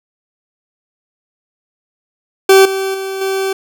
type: tone with level steps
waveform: 40% pulse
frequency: 385.9 Hz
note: G4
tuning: 27 cents flat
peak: -3 / -15 / -19 / -14 dBFS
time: 2.49-3.53 s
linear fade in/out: 5 ms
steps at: 2.65 / 2.94 / 3.21 s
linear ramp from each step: 5 ms
effects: none